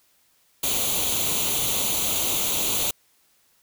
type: noise with comb filter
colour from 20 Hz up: white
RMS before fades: -24 dBFS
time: 0.63-2.91 s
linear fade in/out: 5 ms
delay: 0.29 ms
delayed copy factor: +0.75
effects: white hiss -63 dBFS RMS until 3.62 s